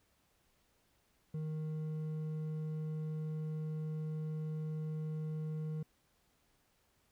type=tone with hard clipping; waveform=sine; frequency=155.56 Hz; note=D#3; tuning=in tune; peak=-38 dBFS; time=1.34-5.83 s; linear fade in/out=5 ms; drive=5 dB; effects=pink hiss -74 dBFS RMS until 7.11 s